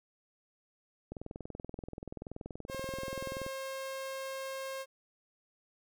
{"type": "click train", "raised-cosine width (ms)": 2, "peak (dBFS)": -28, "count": 50, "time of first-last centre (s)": [1.12, 3.464], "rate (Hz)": 20.9}
{"type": "tone", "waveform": "sawtooth", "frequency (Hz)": 535, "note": "C5", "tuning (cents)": 38, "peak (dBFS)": -34, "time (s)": [2.68, 4.86], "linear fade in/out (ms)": 50}
{"effects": []}